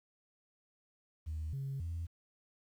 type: tone with pitch steps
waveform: sine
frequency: 78.2 / 136.6 / 83.8 Hz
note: D#2 / C#3 / E2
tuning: +9 / -25 / +29 cents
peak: -35 dBFS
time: 1.26-2.07 s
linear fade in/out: 20 ms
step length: 270 ms
effects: tanh soft clip ceiling -33 dBFS + 11-bit